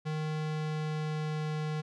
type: tone with pitch glide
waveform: square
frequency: 154.7 to 153.72 Hz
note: D#3 to D#3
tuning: -10 to -21 cents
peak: -32 dBFS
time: 0.05-1.82 s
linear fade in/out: 20 ms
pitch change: -11 cents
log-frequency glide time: 0.3-1.57 s
effects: low-pass 5000 Hz 12 dB/octave